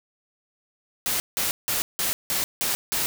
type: noise bursts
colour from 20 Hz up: white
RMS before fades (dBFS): -25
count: 7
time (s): 1.06-3.06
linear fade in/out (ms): 0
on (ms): 140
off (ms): 170
effects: none